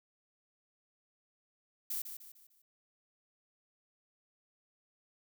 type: noise with echo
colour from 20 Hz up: violet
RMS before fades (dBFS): -37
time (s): 1.9-2.02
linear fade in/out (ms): 5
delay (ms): 150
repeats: 4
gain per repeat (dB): -8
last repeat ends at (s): 2.62
effects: none